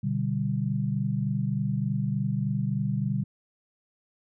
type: chord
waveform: sine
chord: G major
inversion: first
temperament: equal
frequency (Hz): 123.47 / 146.83 / 196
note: B2 / D3 / G3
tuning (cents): 0 / 0 / 0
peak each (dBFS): -29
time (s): 0.03-3.24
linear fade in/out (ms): 10
effects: none